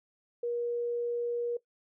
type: tone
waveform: sine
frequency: 476.6 Hz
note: A#4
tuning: 38 cents sharp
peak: -29 dBFS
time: 0.43-1.57 s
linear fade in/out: 5 ms
effects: noise-tail reverb RT60 0.1 s tail -18 dB re dry